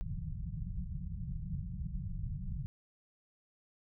pink low-pass noise, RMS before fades -39 dBFS, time 0.01-2.66 s, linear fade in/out 0 ms, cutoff 190 Hz, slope 96 dB/octave, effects none

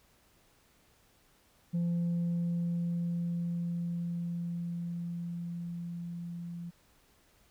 sine tone with level ramp, 171.7 Hz, F3, 29 cents flat, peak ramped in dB -25 to -38 dBFS, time 1.73-6.71 s, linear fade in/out 20 ms, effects tanh soft clip ceiling -27 dBFS + pink hiss -66 dBFS RMS until 7.5 s

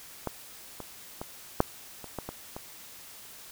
clicks, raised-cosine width 1 ms, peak -16 / -24 / -21 / -6 / -27 / -19 / -21 / -23 dBFS, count 8, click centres 0.273 / 0.803 / 1.215 / 1.604 / 2.043 / 2.187 / 2.29 / 2.565 s, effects white hiss -48 dBFS RMS until 3.51 s

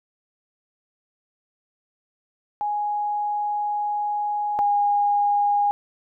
sine tone pair in turn, 830.6 / 818.7 Hz, G#5 / G#5, 0 / -25 cents, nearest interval unison, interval 25 cents, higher first, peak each -22 / -17 dBFS, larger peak second, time 2.61-4.59 / 4.59-5.71 s, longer first, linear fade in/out 0 ms, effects none

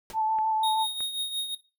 pink noise with exponential decay, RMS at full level -37 dBFS, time 0.1-0.2 s, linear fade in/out 1 ms, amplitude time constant 21 ms
sine tone with vibrato, 876 Hz, A5, 8 cents flat, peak -23 dBFS, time 0.13-0.87 s, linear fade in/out 50 ms, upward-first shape square, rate 6.4 Hz, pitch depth 13 cents each way
clicks, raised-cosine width 0.5 ms, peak -28 dBFS, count 2, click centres 0.387 / 1.006 s
square tone with tremolo, 3729 Hz, A#7, in tune, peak -26 dBFS, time 0.63-1.55 s, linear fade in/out 5 ms, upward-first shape triangle, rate 5.6 Hz, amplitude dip 65%
effects noise-tail reverb RT60 0.3 s tail -18 dB re dry

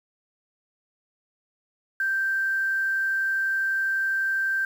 sine tone with quantisation, 1568 Hz, G6, in tune, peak -22 dBFS, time 2-4.65 s, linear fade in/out 2 ms, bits 8, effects none

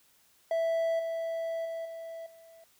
triangle tone with level steps, 659.3 Hz, E5, in tune, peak -24 / -29 / -32 / -37 / -50 dBFS, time 0.51-2.64 s, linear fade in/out 2 ms, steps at 0.99 / 1.65 / 1.85 / 2.26 s, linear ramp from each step 5 ms, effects white hiss -65 dBFS RMS until 2.79 s

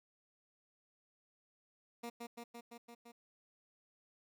15% pulse tone with echo, 235.9 Hz, A#3, 21 cents sharp, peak -36 dBFS, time 2.03-2.1 s, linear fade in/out 10 ms, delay 170 ms, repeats 6, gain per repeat -2 dB, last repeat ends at 3.12 s, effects none

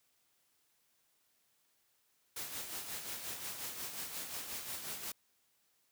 white noise with tremolo, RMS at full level -41 dBFS, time 2.36-5.12 s, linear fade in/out 5 ms, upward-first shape sine, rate 5.6 Hz, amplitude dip 50%, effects white hiss -75 dBFS RMS until 5.91 s + high-pass 60 Hz 12 dB/octave

